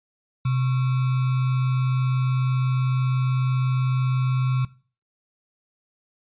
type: tone with sample-and-hold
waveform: sine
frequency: 129 Hz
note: C3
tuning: 24 cents flat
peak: -19 dBFS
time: 0.45-4.65 s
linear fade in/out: 5 ms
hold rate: 1225 Hz
effects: noise-tail reverb RT60 0.4 s tail -20 dB re dry + resampled to 8000 Hz